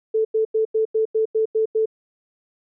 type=tone bursts; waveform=sine; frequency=440 Hz; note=A4; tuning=in tune; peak=-16 dBFS; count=9; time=0.14-1.858 s; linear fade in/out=10 ms; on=110 ms; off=91 ms; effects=none